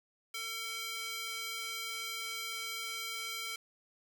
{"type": "tone with high-pass filter", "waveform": "square", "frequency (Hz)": 451.6, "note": "A4", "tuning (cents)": 45, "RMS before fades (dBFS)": -40, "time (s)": [0.34, 3.56], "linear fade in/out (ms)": 5, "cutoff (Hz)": 2200, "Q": 1.2, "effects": []}